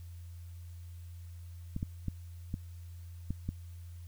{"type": "clicks", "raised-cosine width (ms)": 5, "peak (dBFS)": -22, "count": 6, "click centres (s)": [1.764, 1.829, 2.083, 2.541, 3.306, 3.49], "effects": ["added 86 Hz sine -44 dBFS peak until 4.07 s", "white hiss -65 dBFS RMS until 4.07 s"]}